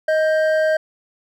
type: tone pair together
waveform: triangle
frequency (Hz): 626 / 1577.4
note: D#5 / G6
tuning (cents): +10 / +10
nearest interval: octave + major third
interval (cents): 1600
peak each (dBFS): -13 / -22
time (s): 0.08-0.77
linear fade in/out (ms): 5
effects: none